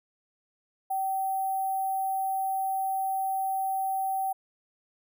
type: tone with sample-and-hold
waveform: sine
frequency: 770 Hz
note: G5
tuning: 31 cents flat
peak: -26 dBFS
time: 0.9-4.33 s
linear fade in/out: 10 ms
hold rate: 11025 Hz
effects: none

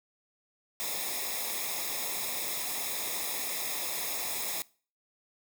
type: noise with comb filter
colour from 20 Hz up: white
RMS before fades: -34 dBFS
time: 0.8-4.62 s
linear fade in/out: 0 ms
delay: 0.67 ms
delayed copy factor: -0.75
effects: noise-tail reverb RT60 0.4 s tail -22 dB re dry

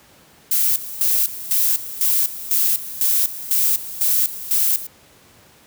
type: noise with tremolo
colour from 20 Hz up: violet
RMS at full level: -17 dBFS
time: 0.51-4.87 s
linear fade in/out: 5 ms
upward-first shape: square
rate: 2 Hz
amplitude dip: 80%
effects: pink hiss -50 dBFS RMS until 5.66 s + high-pass 80 Hz 12 dB/octave

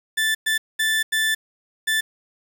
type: tone bursts at uneven times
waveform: 30% pulse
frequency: 1760 Hz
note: A6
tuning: in tune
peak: -16 dBFS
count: 5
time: 0.17-0.35 / 0.46-0.58 / 0.79-1.03 / 1.12-1.35 / 1.87-2.01 s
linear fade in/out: 10 ms
effects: 7-bit

